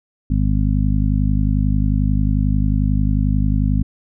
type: harmonic tone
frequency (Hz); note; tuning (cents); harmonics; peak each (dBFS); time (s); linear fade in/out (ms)
51.2; G#1; -24; 1 / 2 / 3 / 4 / 5; -17 / -20 / -22 / -23 / -24; 0.3-3.83; 5
effects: none